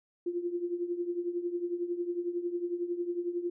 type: tone with tremolo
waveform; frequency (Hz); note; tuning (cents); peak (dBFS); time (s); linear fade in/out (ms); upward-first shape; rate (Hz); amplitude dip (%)
sine; 349.2; F4; 0; -27; 0.26-3.5; 5; triangle; 11; 80
effects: none